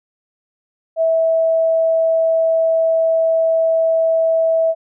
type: tone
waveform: sine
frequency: 652 Hz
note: E5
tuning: 19 cents flat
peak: -12 dBFS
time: 0.96-4.75 s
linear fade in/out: 50 ms
effects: none